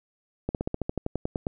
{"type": "slowing click train", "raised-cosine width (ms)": 2, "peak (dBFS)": -14, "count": 13, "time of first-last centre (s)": [0.49, 1.468], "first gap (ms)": 58, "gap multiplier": 1.06, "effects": []}